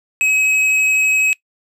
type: tone with hard clipping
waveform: triangle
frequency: 2552 Hz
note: D#7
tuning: 43 cents sharp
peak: -14 dBFS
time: 0.21-1.33 s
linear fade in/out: 0 ms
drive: 14 dB
effects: noise-tail reverb RT60 0.1 s tail -21 dB re dry + low-pass 12000 Hz 12 dB/octave